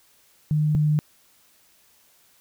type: tone pair in turn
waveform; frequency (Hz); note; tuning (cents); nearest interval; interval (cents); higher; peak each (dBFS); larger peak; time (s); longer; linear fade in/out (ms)
sine; 151.9 / 151.1; D#3 / D3; -41 / +50; unison; 9; first; -18 / -17; second; 0.51-0.75 / 0.75-0.99; neither; 0
effects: white hiss -59 dBFS RMS until 2.4 s